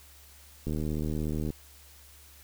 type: click train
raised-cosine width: 3 ms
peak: -20 dBFS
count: 65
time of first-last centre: 0.67-1.503 s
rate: 76.8 Hz
effects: added 71 Hz sine -55 dBFS peak until 2.43 s + white hiss -55 dBFS RMS until 2.43 s